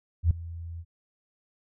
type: tone with ADSR envelope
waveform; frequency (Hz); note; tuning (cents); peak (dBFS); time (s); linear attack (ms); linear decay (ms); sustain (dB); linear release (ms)
sine; 84; E2; +33; -15; 0.23-0.85; 76; 5; -20; 53
effects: none